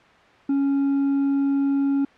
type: tone with hard clipping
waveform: triangle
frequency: 277.5 Hz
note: C#4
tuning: 2 cents sharp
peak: -19 dBFS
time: 0.49-2.05 s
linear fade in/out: 5 ms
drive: 5 dB
effects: white hiss -51 dBFS RMS until 2.17 s + low-pass 2000 Hz 12 dB/octave